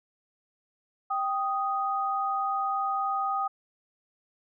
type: tone pair together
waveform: sine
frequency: 784 / 1244.5 Hz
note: G5 / D#6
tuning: 0 / 0 cents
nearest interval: minor sixth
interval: 800 cents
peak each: -29 / -28 dBFS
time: 1.1-3.48 s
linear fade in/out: 10 ms
effects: none